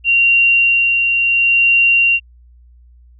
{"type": "tone with tremolo", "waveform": "sine", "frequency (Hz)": 2760, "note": "F7", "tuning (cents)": -21, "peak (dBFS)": -8, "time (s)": [0.04, 2.2], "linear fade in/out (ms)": 50, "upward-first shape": "sine", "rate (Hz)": 0.71, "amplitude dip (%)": 35, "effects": ["added 60 Hz sine -42 dBFS peak until 3.19 s"]}